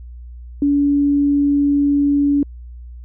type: tone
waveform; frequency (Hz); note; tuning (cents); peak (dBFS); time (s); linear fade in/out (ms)
sine; 285.5; D4; -49; -12; 0.62-2.43; 2
effects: added 60 Hz sine -32 dBFS peak until 3.04 s